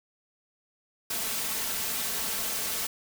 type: noise with comb filter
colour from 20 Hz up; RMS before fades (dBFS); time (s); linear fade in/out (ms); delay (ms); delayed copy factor
white; -31; 1.1-2.87; 5; 4.5; +0.5
effects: none